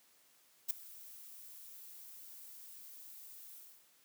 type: noise with ADSR envelope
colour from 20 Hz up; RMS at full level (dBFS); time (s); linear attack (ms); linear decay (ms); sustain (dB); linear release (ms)
violet; -31; 0.68-3.87; 25; 6; -22; 320
effects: white hiss -68 dBFS RMS until 4.04 s + high-pass 150 Hz 12 dB/octave